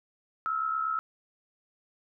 sine tone pair together, 1300 / 1368.5 Hz, E6 / F6, -24 / -36 cents, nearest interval minor second, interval 88 cents, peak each -28 / -34 dBFS, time 0.46-0.99 s, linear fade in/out 0 ms, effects none

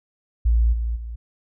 sine tone with level steps, 57.4 Hz, A#1, 26 cents flat, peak -14 / -21 / -29 dBFS, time 0.45-1.16 s, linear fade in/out 10 ms, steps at 0.72 / 0.95 s, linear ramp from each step 20 ms, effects none

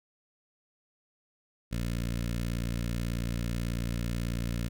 15% pulse tone with notch filter, 58.27 Hz, A#1, in tune, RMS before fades -32 dBFS, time 1.71-4.69 s, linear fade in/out 20 ms, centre 830 Hz, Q 0.71, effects none

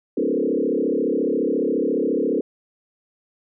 sine tone with frequency modulation, 365.3 Hz, F#4, 22 cents flat, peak -18 dBFS, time 0.17-2.41 s, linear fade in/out 5 ms, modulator 34.4 Hz, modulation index 3.6, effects none

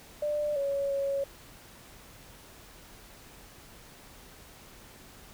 sine tone with pitch steps, 594 / 558 / 554 Hz, D5 / C#5 / C#5, +20 / +11 / -1 cents, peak -27 dBFS, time 0.22-1.24 s, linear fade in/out 5 ms, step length 340 ms, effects added 41 Hz sine -62 dBFS peak until 5.33 s + pink hiss -52 dBFS RMS until 5.33 s

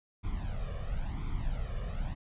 brown noise with flanger, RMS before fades -34 dBFS, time 0.23-2.15 s, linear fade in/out 20 ms, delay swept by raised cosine 0.87 to 1.73 ms, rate 0.97 Hz, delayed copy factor +0.9, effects resampled to 8000 Hz

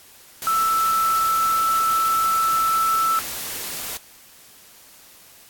sine tone in noise, 1321 Hz, E6, 3 cents sharp, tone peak -17 dBFS, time 0.47-3.19 s, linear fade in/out 0 ms, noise white, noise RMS -30 dBFS, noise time 0.42-3.97 s, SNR +10 dB, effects white hiss -48 dBFS RMS until 5.49 s + AAC 64 kbps

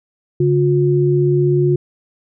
sine tone pair together, 142.07 / 358 Hz, C#3 / F4, +43 / +43 cents, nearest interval octave + major third, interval 1600 cents, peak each -14 dBFS, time 0.4-1.76 s, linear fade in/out 5 ms, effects none

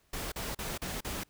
pink noise bursts, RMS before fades -37 dBFS, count 5, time 0.13-1.236 s, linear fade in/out 5 ms, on 190 ms, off 39 ms, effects pink hiss -69 dBFS RMS until 1.29 s

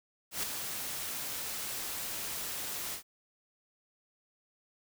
white noise with ADSR envelope, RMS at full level -32 dBFS, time 0.31-3.03 s, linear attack 120 ms, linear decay 7 ms, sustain -6 dB, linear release 100 ms, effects none

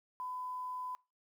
sine tone with quantisation, 1005 Hz, B5, 30 cents sharp, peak -38 dBFS, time 0.2-0.95 s, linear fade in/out 0 ms, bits 11, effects noise-tail reverb RT60 0.3 s tail -24 dB re dry

